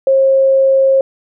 sine tone, 537 Hz, C5, 45 cents sharp, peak -7 dBFS, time 0.07-1.01 s, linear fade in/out 2 ms, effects none

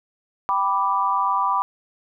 sine chord, G major, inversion none, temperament equal, 784 / 987.8 / 1174.7 Hz, G5 / B5 / D6, 0 / 0 / 0 cents, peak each -26 / -21 / -22 dBFS, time 0.49-1.62 s, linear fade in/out 0 ms, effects none

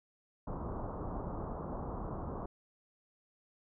pink low-pass noise, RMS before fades -40 dBFS, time 0.47-2.46 s, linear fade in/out 5 ms, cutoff 1200 Hz, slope 48 dB/octave, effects none

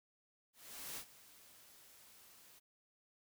white noise with ADSR envelope, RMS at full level -45 dBFS, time 0.53-2.6 s, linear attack 440 ms, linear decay 78 ms, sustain -17 dB, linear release 19 ms, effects none

